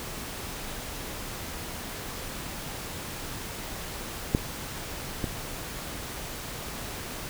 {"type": "clicks", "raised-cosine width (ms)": 3, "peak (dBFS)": [-8, -15], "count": 2, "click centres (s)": [4.349, 5.242], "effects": ["pink hiss -37 dBFS RMS until 7.29 s"]}